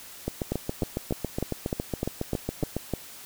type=two click trains; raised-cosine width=2 ms; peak=-14 / -13 dBFS; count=19 / 9; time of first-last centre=0.28-2.766 / 0.52-2.937 s; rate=7.24 / 3.31 Hz; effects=white hiss -45 dBFS RMS until 3.25 s